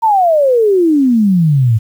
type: exponential sweep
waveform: sine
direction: down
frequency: 932.3 to 105.8 Hz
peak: -7 dBFS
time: 0.02-1.79 s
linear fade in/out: 20 ms
effects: 7-bit